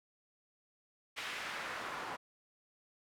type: noise with band-pass filter sweep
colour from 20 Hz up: pink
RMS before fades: -42 dBFS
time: 1.16-2.17 s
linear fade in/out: 20 ms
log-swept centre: 2400 to 970 Hz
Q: 1.2
effects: none

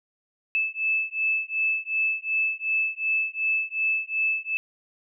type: beating tone pair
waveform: sine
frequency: 2619 / 2621.7 Hz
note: E7 / E7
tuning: -12 / -10 cents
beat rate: 2.7 Hz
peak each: -26 dBFS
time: 0.55-4.57 s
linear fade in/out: 0 ms
effects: none

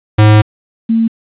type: tone pair in turn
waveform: square / sine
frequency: 106.8 / 226.3 Hz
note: G#2 / A3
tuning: +49 / +49 cents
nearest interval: octave + minor second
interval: 1300 cents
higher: second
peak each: -4 / -8 dBFS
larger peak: first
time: 0.18-0.42 / 0.89-1.08 s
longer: first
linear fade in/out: 10 ms
effects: resampled to 8000 Hz + 7-bit

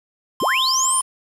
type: tone with vibrato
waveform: square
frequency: 1046.5 Hz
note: C6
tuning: in tune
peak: -22 dBFS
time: 0.4-1.01 s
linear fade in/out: 2 ms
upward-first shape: triangle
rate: 2.9 Hz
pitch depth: 8 cents each way
type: linear sweep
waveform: sine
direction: up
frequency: 53.5 to 9956 Hz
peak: -17 dBFS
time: 0.41-1.02 s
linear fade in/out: 20 ms
effects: resampled to 32000 Hz + 7-bit

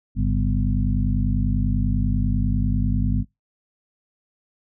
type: harmonic tone with a mistuned harmonic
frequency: 50.1 Hz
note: G1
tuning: 38 cents sharp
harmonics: 1 / 2 / 3 / 4 / 5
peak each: -21 / -24 / -26 / -27 / -28 dBFS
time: 0.15-3.25 s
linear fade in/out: 50 ms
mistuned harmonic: 3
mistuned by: -120 cents
effects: noise-tail reverb RT60 0.2 s tail -26 dB re dry

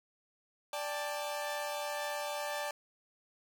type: chord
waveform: sawtooth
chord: D suspended fourth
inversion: none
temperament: equal with one note detuned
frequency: 587.3 / 796.3 / 880 Hz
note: D5 / G5 / A5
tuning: 0 / +27 / 0 cents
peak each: -34 / -39 / -37 dBFS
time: 0.73-2.71 s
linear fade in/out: 2 ms
effects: none

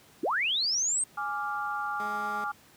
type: linear sweep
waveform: sine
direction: up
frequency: 246.9 to 8520 Hz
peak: -25 dBFS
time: 0.23-1.04 s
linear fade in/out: 5 ms
type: chord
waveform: sine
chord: D diminished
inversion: second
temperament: equal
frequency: 830.6 / 1174.7 / 1396.9 Hz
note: Ab5 / D6 / F6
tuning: 0 / 0 / 0 cents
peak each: -34 dBFS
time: 1.17-2.52 s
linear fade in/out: 10 ms
type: tone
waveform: 15% pulse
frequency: 210 Hz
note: G#3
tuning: 19 cents sharp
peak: -34 dBFS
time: 2-2.44 s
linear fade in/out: 0 ms
effects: pink hiss -57 dBFS RMS until 2.76 s + high-pass 100 Hz 12 dB/octave

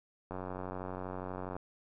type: click train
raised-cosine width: 1 ms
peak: -26 dBFS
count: 117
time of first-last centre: 0.31-1.565 s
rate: 92.4 Hz
effects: none

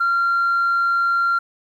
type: tone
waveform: sine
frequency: 1380 Hz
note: F6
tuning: 21 cents flat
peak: -14 dBFS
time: 0-1.39 s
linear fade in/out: 10 ms
effects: tanh soft clip ceiling -13 dBFS + 9-bit

